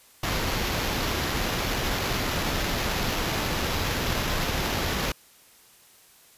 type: noise with sample-and-hold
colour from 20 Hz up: pink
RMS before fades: -27 dBFS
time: 0.23-5.12 s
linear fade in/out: 5 ms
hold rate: 8820 Hz
effects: white hiss -55 dBFS RMS until 6.37 s + resampled to 32000 Hz